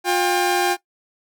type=tone pair together; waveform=sawtooth; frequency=355.7 / 798.5 Hz; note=F4 / G5; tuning=+32 / +32 cents; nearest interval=octave + major second; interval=1400 cents; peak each=-16 dBFS; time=0.04-0.77 s; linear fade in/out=50 ms; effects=noise-tail reverb RT60 0.1 s tail -18 dB re dry